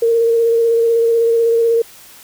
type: tone with vibrato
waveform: sine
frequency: 461.4 Hz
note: A#4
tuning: 18 cents flat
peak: -10 dBFS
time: 0.02-1.82 s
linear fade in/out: 5 ms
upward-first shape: square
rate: 16 Hz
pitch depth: 15 cents each way
effects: white hiss -41 dBFS RMS until 2.23 s